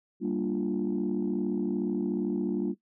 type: chord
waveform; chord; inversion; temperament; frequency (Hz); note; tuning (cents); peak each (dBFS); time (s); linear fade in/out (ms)
sine; G minor seventh; none; equal with one note detuned; 196 / 233.1 / 295.5 / 349.2; G3 / Bb3 / D4 / F4; 0 / 0 / +11 / 0; -31; 0.2-2.75; 50
effects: noise-tail reverb RT60 0.1 s tail -18 dB re dry + tanh soft clip ceiling -20 dBFS